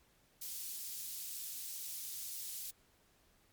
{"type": "high-pass noise", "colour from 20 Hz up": "white", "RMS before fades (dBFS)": -44, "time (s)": [0.41, 2.71], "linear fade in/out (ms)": 10, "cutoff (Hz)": 4600, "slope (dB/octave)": 12, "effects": ["pink hiss -70 dBFS RMS until 3.52 s", "MP3 96 kbps"]}